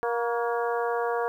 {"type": "harmonic tone with a mistuned harmonic", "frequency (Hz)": 236.2, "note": "A#3", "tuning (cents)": 23, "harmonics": [2, 3, 4, 5, 6, 7], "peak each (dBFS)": [-27, -31, -33, -35, -37, -38], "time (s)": [0.03, 1.28], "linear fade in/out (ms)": 0, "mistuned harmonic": 5, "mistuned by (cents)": -62, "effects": ["10-bit"]}